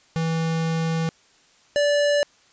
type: tone pair in turn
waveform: square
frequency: 163.1 / 581.2 Hz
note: E3 / D5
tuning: -18 / -18 cents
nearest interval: octave + minor seventh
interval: 2200 cents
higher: second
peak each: -22 / -18 dBFS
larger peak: second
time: 0.16-1.09 / 1.76-2.23 s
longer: first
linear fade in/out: 0 ms
effects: white hiss -57 dBFS RMS until 2.52 s + resampled to 16000 Hz